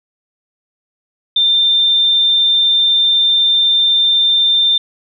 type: tone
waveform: sine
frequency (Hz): 3588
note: A7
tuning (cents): +33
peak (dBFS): -9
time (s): 1.36-4.78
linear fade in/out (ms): 5
effects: none